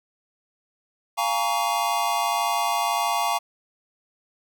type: chord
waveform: square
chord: Bb minor seventh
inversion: second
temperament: equal with one note detuned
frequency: 698.5 / 830.6 / 932.3 / 1126.2 Hz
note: F5 / Ab5 / Bb5 / Db6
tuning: 0 / 0 / 0 / +27 cents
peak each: -28 dBFS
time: 1.17-3.39 s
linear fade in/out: 20 ms
effects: none